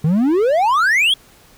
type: exponential sweep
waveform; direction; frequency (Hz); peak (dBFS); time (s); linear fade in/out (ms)
triangle; up; 146.8 to 3410; -10; 0.04-1.14; 5
effects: pink hiss -48 dBFS RMS until 1.57 s